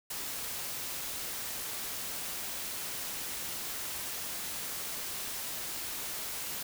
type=noise; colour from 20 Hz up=white; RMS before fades=-38 dBFS; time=0.1-6.63 s; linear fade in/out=5 ms; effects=none